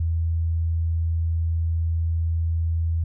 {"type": "tone", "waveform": "sine", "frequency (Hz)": 82.41, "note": "E2", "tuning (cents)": 0, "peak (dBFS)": -20, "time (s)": [0, 3.04], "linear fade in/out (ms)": 5, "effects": []}